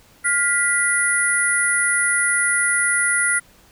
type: tone cluster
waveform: sine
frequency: 1415 / 1968 / 9790 Hz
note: F6 / B6 / D#9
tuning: +22 / -7 / -29 cents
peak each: -20 dBFS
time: 0.24-3.4 s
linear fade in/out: 20 ms
effects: tanh soft clip ceiling -6 dBFS + pink hiss -52 dBFS RMS until 3.71 s